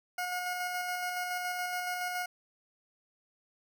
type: tone with tremolo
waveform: 20% pulse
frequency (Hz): 721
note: F#5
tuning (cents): -45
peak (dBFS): -27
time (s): 0.18-2.26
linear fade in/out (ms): 5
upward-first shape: square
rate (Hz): 7.1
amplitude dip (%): 25
effects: none